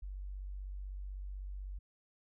sine tone, 48 Hz, G1, 36 cents flat, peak -40 dBFS, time 0.02-1.79 s, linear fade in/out 10 ms, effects none

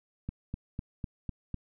click train, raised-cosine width 5 ms, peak -22 dBFS, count 6, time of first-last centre 0.29-1.543 s, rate 3.99 Hz, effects none

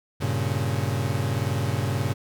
40% pulse chord, G diminished, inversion none, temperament equal with one note detuned, 97.72 / 116.54 / 138.59 Hz, G2 / Bb2 / Db3, -5 / 0 / 0 cents, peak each -27 dBFS, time 0.2-2.14 s, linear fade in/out 20 ms, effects none

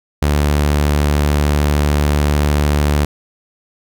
sawtooth tone, 73.42 Hz, D2, in tune, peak -8 dBFS, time 0.22-3.05 s, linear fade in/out 5 ms, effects none

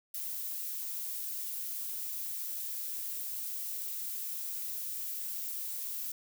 violet noise, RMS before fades -38 dBFS, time 0.14-6.12 s, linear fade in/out 5 ms, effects none

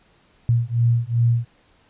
sine beating tone pair, 116.54 / 119.14 Hz, A#2 / A#2, 0 / +38 cents, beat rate 2.6 Hz, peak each -19 dBFS, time 0.49-1.45 s, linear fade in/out 0 ms, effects pink hiss -58 dBFS RMS until 1.89 s + resampled to 8000 Hz

